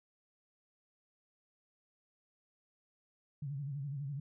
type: tone with vibrato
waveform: sine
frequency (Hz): 140.6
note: C#3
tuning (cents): +25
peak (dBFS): -37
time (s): 3.42-4.2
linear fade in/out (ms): 5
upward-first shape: sine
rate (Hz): 12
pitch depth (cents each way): 100
effects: none